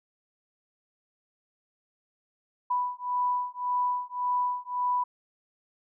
sine beating tone pair, 987.8 / 989.6 Hz, B5 / B5, 0 / +3 cents, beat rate 1.8 Hz, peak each -29 dBFS, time 2.7-5.04 s, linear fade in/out 10 ms, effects none

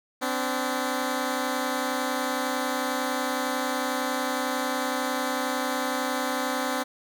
10% pulse tone pair together, 256.9 / 287.9 Hz, C4 / D4, -32 / -34 cents, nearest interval major second, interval 198 cents, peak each -19 / -22 dBFS, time 0.21-6.84 s, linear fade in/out 20 ms, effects none

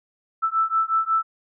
sine beating tone pair, 1318.5 / 1324 Hz, E6 / E6, 0 / +7 cents, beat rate 5.5 Hz, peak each -22 dBFS, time 0.42-1.23 s, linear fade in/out 20 ms, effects none

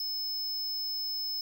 square tone, 5210 Hz, E8, 21 cents flat, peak -32 dBFS, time 0-1.41 s, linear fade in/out 2 ms, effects none

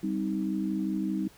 sine chord, C minor, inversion second, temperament just, 196.22 / 261.6 / 314 Hz, G3 / C4 / Eb4, +2 / 0 / +16 cents, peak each -30 / -35 / -31 dBFS, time 0.03-1.28 s, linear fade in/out 5 ms, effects pink hiss -56 dBFS RMS until 1.37 s

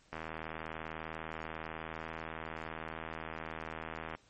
click train, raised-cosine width 0.5 ms, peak -25 dBFS, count 323, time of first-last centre 0.13-4.15 s, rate 80.1 Hz, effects pink hiss -66 dBFS RMS until 4.29 s + MP3 32 kbps

